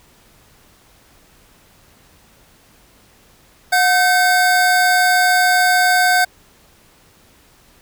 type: tone pair together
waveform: square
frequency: 726.8 / 1540 Hz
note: F#5 / G6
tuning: -31 / -31 cents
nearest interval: octave + minor second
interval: 1300 cents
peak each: -15 dBFS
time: 3.72-6.25 s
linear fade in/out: 10 ms
effects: pink hiss -51 dBFS RMS until 7.81 s